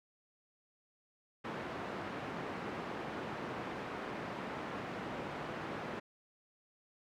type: band-pass noise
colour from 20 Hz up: pink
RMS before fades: -42 dBFS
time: 1.44-6 s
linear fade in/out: 10 ms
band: 180 to 1800 Hz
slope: 12 dB/octave
effects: none